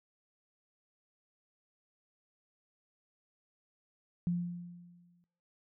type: tone with exponential decay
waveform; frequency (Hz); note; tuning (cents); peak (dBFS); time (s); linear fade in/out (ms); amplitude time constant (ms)
sine; 174.61; F3; 0; -27; 4.27-5.24; 0; 210
effects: noise-tail reverb RT60 0.7 s tail -24 dB re dry